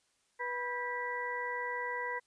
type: harmonic tone with a mistuned harmonic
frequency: 490 Hz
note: B4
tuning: 14 cents flat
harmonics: 1 / 2 / 3 / 4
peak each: -41 / -38 / -44 / -38 dBFS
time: 0.39-2.2 s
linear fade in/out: 20 ms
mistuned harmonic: 3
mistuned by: +140 cents
effects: white hiss -74 dBFS RMS until 2.26 s + resampled to 22050 Hz